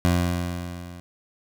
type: tone with level ramp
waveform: 20% pulse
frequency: 87.9 Hz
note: F2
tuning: 12 cents sharp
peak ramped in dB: -12 to -34 dBFS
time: 0.05-1 s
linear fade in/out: 0 ms
effects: none